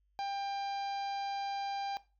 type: harmonic tone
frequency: 795 Hz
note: G5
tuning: 24 cents sharp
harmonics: 1 / 2 / 3 / 4 / 5 / 6 / 7 / 8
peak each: -34 / -51 / -50 / -54 / -52 / -51 / -63 / -63 dBFS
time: 0.19-1.97 s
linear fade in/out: 0 ms
effects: noise-tail reverb RT60 0.3 s tail -18 dB re dry + added 50 Hz sine -70 dBFS peak until 2.19 s